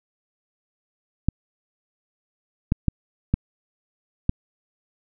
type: clicks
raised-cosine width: 5 ms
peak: -6 dBFS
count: 5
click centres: 1.286 / 2.721 / 2.883 / 3.34 / 4.294 s
effects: none